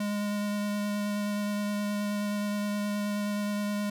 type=tone with vibrato; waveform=square; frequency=206.1 Hz; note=G#3; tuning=13 cents flat; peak=-29 dBFS; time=0-3.9 s; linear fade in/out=5 ms; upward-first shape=sine; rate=9.5 Hz; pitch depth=10 cents each way; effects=none